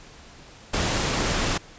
pink noise, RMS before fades -24 dBFS, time 0.73-1.58 s, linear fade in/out 10 ms, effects pink hiss -47 dBFS RMS until 1.78 s + resampled to 16000 Hz

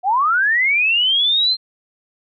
sine linear sweep, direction up, 702 to 4186 Hz, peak -13 dBFS, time 0.03-1.57 s, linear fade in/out 50 ms, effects none

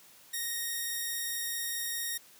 5% pulse tone, 1864.7 Hz, A#6, in tune, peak -22 dBFS, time 0.33-2.18 s, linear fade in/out 10 ms, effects white hiss -57 dBFS RMS until 2.39 s + high-pass 80 Hz 12 dB/octave

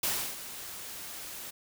white noise with ADSR envelope, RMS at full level -29 dBFS, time 0.03-1.51 s, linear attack 4 ms, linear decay 320 ms, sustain -13 dB, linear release 13 ms, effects none

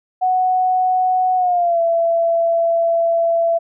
sine tone with pitch glide, 740 to 670.8 Hz, F#5 to E5, 0 to +30 cents, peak -13 dBFS, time 0.21-3.59 s, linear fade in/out 20 ms, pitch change -170 cents, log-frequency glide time 1.36-1.8 s, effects none

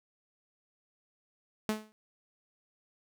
sawtooth tone with exponential decay, 215.5 Hz, A3, 36 cents flat, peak -22 dBFS, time 1.69-1.92 s, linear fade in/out 0 ms, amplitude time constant 49 ms, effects none

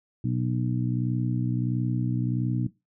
harmonic tone, 61.5 Hz, B1, 7 cents flat, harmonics 2 / 3 / 4 / 5, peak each -26 / -30 / -32 / -34 dBFS, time 0.24-2.67 s, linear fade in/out 5 ms, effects noise-tail reverb RT60 0.2 s tail -17 dB re dry

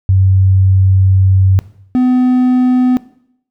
sine / triangle tone pair in turn, 95.2 / 252.1 Hz, F#2 / B3, +50 / +36 cents, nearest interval octave + perfect fourth, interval 1686 cents, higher second, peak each -6 dBFS, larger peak neither, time 0.09-1.59 / 1.95-2.97 s, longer first, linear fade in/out 0 ms, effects noise-tail reverb RT60 0.7 s tail -18 dB re dry

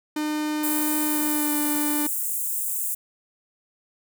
45% pulse tone with pitch glide, 303.3 to 296.7 Hz, D#4 to D4, -44 to +18 cents, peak -24 dBFS, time 0.16-2.07 s, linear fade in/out 5 ms, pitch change -38 cents, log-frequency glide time 1.05-1.57 s
white high-pass noise, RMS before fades -27 dBFS, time 0.63-2.95 s, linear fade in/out 10 ms, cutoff 7400 Hz, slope 48 dB/octave
effects none

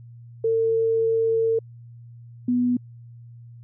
sine tone pair in turn, 451.6 / 246.1 Hz, A4 / B3, +45 / -6 cents, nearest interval major seventh, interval 1051 cents, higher first, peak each -18 dBFS, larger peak neither, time 0.44-1.59 / 2.48-2.77 s, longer first, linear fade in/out 5 ms, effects added 118 Hz sine -41 dBFS peak until 3.63 s

